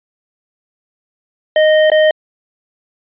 square tone with dropouts, 620 Hz, D#5, 6 cents flat, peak -8 dBFS, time 1.56-2.11 s, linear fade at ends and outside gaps 2 ms, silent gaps 1.901-1.917 s, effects resampled to 8000 Hz

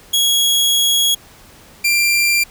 sawtooth tone pair in turn, 3322 / 2374 Hz, G#7 / D7, 0 / +18 cents, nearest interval tritone, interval 582 cents, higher first, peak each -9 dBFS, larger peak neither, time 0.13-1.15 / 1.84-2.44 s, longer first, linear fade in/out 10 ms, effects pink hiss -44 dBFS RMS until 2.5 s

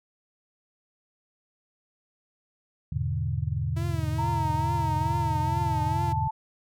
sine chord, E dominant seventh, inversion none, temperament equal, 82.41 / 103.83 / 123.47 / 146.83 Hz, E2 / G#2 / B2 / D3, 0 / 0 / 0 / 0 cents, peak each -31 dBFS, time 2.92-6.28 s, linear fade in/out 5 ms
sawtooth tone with vibrato, 326.1 Hz, E4, 19 cents flat, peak -32 dBFS, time 3.76-6.13 s, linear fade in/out 10 ms, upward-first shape triangle, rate 2.3 Hz, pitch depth 110 cents each way
sine tone with pitch glide, 924 to 880.2 Hz, A#5 to A5, -16 to 0 cents, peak -27 dBFS, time 4.18-6.31 s, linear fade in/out 10 ms, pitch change -84 cents, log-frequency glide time 5.1-5.87 s
effects none

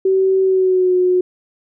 sine tone with pitch glide, 381.3 to 363.9 Hz, G4 to F#4, -48 to -29 cents, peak -11 dBFS, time 0.05-1.21 s, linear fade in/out 5 ms, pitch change -81 cents, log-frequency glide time 0.42-0.95 s, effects none

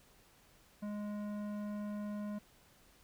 sine tone with tanh clipping, 207.6 Hz, G#3, in tune, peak -40 dBFS, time 0.82-2.39 s, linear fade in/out 10 ms, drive 14 dB, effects pink hiss -65 dBFS RMS until 3.03 s

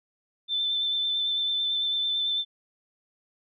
sine tone with vibrato, 3539 Hz, A7, 9 cents sharp, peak -24 dBFS, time 0.48-2.45 s, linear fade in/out 50 ms, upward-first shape triangle, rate 9 Hz, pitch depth 20 cents each way, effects none

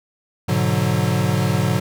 square chord, G# half-diminished seventh, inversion none, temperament equal, 103.83 / 123.47 / 146.83 / 185 Hz, G#2 / B2 / D3 / F#3, 0 / 0 / 0 / 0 cents, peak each -23 dBFS, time 0.48-1.8 s, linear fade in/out 10 ms, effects none

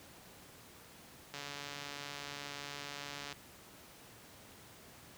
click train, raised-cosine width 0.2 ms, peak -26 dBFS, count 285, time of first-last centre 1.34-3.326 s, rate 143 Hz, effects pink hiss -56 dBFS RMS until 5.17 s + high-pass 80 Hz 12 dB/octave

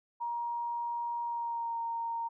sine tone with pitch glide, 945 to 925.6 Hz, A#5 to A#5, +23 to -13 cents, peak -32 dBFS, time 0.2-2.29 s, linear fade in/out 20 ms, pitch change -36 cents, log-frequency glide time 1.22-1.78 s, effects none

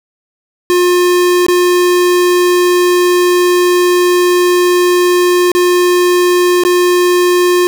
square tone with dropouts, 356.5 Hz, F4, 36 cents sharp, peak -8 dBFS, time 0.7-7.67 s, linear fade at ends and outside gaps 0 ms, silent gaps 1.465-1.484 / 5.517-5.55 / 6.636-6.65 s, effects none

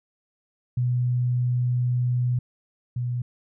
sine tone pair in turn, 123.6 / 122.53 Hz, B2 / B2, +2 / -13 cents, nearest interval unison, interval 15 cents, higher first, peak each -20 / -24 dBFS, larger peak first, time 0.77-2.39 / 2.96-3.22 s, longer first, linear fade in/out 5 ms, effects none

